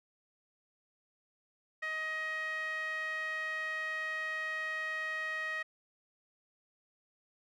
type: tone with band-pass filter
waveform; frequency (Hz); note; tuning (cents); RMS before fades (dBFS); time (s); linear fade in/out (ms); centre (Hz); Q
sawtooth; 629; D#5; +19; -37; 1.82-5.63; 10; 1900; 4.7
effects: none